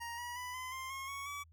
25% pulse tone with pitch steps, 938 / 964.9 / 992.6 / 1021.1 / 1050.4 / 1080.6 / 1111.6 / 1143.5 Hz, A#5 / B5 / B5 / C6 / C6 / C#6 / C#6 / D6, +11 / -41 / +8 / -43 / +6 / -44 / +4 / -47 cents, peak -37 dBFS, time 0-1.44 s, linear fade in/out 20 ms, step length 180 ms, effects added 81 Hz sine -59 dBFS peak until 1.52 s

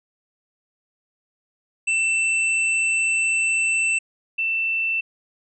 square / sine tone pair in turn, 2672 / 2672 Hz, E7 / E7, +23 / +23 cents, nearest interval unison, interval 0 cents, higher neither, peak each -19 / -20 dBFS, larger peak first, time 1.87-3.99 / 4.38-5.01 s, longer first, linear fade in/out 10 ms, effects resampled to 22050 Hz

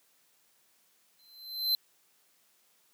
square tone with exponential growth, 4085 Hz, C8, 42 cents flat, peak -23 dBFS, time 1.19-1.75 s, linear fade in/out 1 ms, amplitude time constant 120 ms, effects white hiss -68 dBFS RMS until 2.93 s + high-pass 150 Hz 12 dB/octave

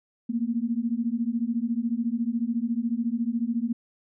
sine beating tone pair, 226.5 / 240.5 Hz, A#3 / B3, -50 / -46 cents, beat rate 14 Hz, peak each -27 dBFS, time 0.29-3.73 s, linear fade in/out 10 ms, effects none

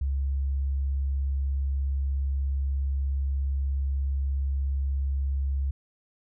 sine tone, 68.4 Hz, C#2, 23 cents flat, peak -24 dBFS, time 0.01-5.71 s, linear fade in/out 5 ms, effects none

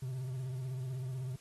triangle tone with vibrato, 129.1 Hz, C3, 23 cents flat, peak -34 dBFS, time 0.02-1.36 s, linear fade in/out 5 ms, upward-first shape sine, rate 16 Hz, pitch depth 65 cents each way, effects white hiss -62 dBFS RMS until 1.4 s + AAC 32 kbps

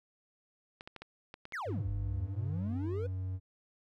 clicks, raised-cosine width 0.3 ms, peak -29 dBFS, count 7, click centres 0.809 / 0.875 / 0.963 / 1.02 / 1.341 / 1.454 / 1.523 s
triangle exponential two-way sweep, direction down then up, 2308 to 41.2 to 506 Hz, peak -34 dBFS, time 1.53-3.07 s, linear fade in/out 10 ms, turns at 1.92 s
triangle tone with pitch glide, 100.6 to 93.32 Hz, G2 to F#2, +45 to +15 cents, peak -32 dBFS, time 1.65-3.4 s, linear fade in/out 50 ms, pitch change -130 cents, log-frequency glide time 1.78-3.14 s
effects none

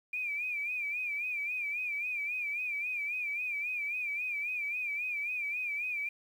sine tone with vibrato, 2396 Hz, D7, 34 cents sharp, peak -32 dBFS, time 0.13-6.09 s, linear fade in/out 5 ms, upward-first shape sine, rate 3.7 Hz, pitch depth 86 cents each way, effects 10-bit

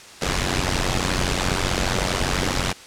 pink noise with amplitude modulation, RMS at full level -18 dBFS, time 0.21-2.73 s, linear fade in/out 10 ms, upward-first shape sine, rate 91.9 Hz, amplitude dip 90%, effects white hiss -42 dBFS RMS until 2.86 s + low-pass 7000 Hz 12 dB/octave

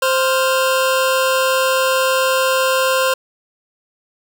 25% pulse tone pair together, 523.2 / 1396.9 Hz, C5 / F6, 0 / 0 cents, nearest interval octave + perfect fourth, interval 1700 cents, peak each -11 / -17 dBFS, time 0.02-3.14 s, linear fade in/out 5 ms, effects none

